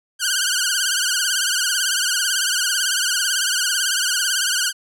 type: tone with vibrato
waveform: 10% pulse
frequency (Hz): 1511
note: F#6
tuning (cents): +36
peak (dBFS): -9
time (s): 0.19-4.73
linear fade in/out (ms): 50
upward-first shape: triangle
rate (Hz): 18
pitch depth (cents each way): 130
effects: none